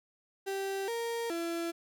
35% pulse tone with pitch steps, 389.9 / 465 / 336.7 Hz, G4 / A#4 / E4, -9 / -4 / +37 cents, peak -31 dBFS, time 0.46-1.72 s, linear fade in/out 20 ms, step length 420 ms, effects none

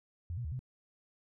sine tone with pitch steps, 86.5 / 120.6 / 76.1 / 127.6 Hz, F2 / B2 / D#2 / C3, -16 / -41 / -38 / -43 cents, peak -35 dBFS, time 0.3-0.592 s, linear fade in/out 0 ms, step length 73 ms, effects none

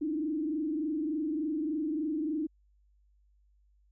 sine tone with frequency modulation, 308 Hz, D#4, 17 cents flat, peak -29 dBFS, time 0.01-2.47 s, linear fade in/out 10 ms, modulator 23.4 Hz, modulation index 0.92, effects added 50 Hz sine -63 dBFS peak until 3.91 s

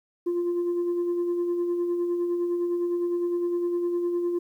sine tone with tremolo, 348.7 Hz, F4, 3 cents flat, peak -20 dBFS, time 0.26-4.39 s, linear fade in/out 10 ms, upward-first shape sine, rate 9.8 Hz, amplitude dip 40%, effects tanh soft clip ceiling -21 dBFS + 10-bit

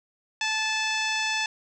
harmonic tone, 872 Hz, A5, 16 cents flat, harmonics 1 / 2 / 3 / 4 / 5 / 6 / 7 / 8 / 9, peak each -32 / -30 / -29 / -33 / -38 / -35 / -38 / -43 / -44 dBFS, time 0.41-1.46 s, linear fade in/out 2 ms, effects 10-bit

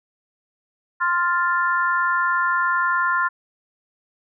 sine chord, F major, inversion second, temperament equal, 1046.5 / 1396.9 / 1760 Hz, C6 / F6 / A6, 0 / 0 / 0 cents, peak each -21 / -21 / -25 dBFS, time 1-3.29 s, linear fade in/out 20 ms, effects none

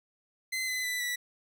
sawtooth tone with pitch steps, 2053 / 2021 / 1990 / 1959.2 Hz, C7 / B6 / B6 / B6, -33 / +39 / +13 / -14 cents, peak -27 dBFS, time 0.52-1.16 s, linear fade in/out 10 ms, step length 160 ms, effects none

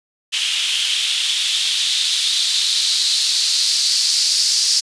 blue noise with band-pass filter sweep, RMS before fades -18 dBFS, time 0.32-4.81 s, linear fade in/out 20 ms, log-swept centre 3000 to 4900 Hz, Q 4.1, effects resampled to 22050 Hz

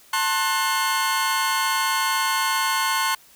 sawtooth chord, F# diminished, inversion first, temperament just, 888 / 1065.6 / 1480 Hz, A5 / C6 / F#6, +16 / +31 / 0 cents, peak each -22 / -19 / -23 dBFS, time 0.13-3.15 s, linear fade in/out 5 ms, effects white hiss -52 dBFS RMS until 3.35 s

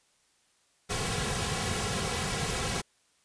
pink noise with comb filter, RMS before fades -31 dBFS, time 0.89-2.82 s, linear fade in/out 20 ms, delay 3.3 ms, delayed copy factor -0.7, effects white hiss -68 dBFS RMS until 3.24 s + resampled to 22050 Hz

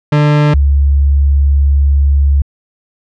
40% pulse / sine tone pair in turn, 148.4 / 70.24 Hz, D3 / C#2, +18 / +23 cents, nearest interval octave + minor second, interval 1295 cents, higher first, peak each -6 dBFS, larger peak neither, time 0.12-0.54 / 0.54-2.42 s, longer second, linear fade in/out 5 ms, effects low-pass 3000 Hz 12 dB/octave

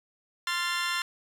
20% pulse chord, F major, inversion second, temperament equal with one note detuned, 1046.5 / 1382.5 / 1760 Hz, C6 / F6 / A6, 0 / -18 / 0 cents, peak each -27 dBFS, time 0.47-1.02 s, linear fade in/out 2 ms, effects low-pass 10000 Hz 12 dB/octave + 9-bit

